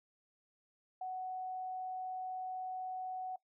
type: tone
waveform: sine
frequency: 744 Hz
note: F#5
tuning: 9 cents sharp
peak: -38 dBFS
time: 1.01-3.36 s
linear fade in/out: 5 ms
effects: noise-tail reverb RT60 0.1 s tail -19 dB re dry